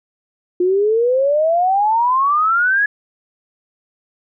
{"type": "exponential sweep", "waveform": "sine", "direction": "up", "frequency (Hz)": [351.5, 1704], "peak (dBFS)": -12, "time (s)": [0.6, 2.86], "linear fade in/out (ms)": 5, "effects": []}